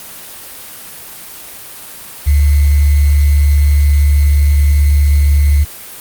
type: tone with sample-and-hold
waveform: sine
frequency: 72.2 Hz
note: D2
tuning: 29 cents flat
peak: -6 dBFS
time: 2.26-5.65 s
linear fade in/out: 20 ms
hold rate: 2100 Hz
effects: white hiss -31 dBFS RMS until 6 s + Opus 32 kbps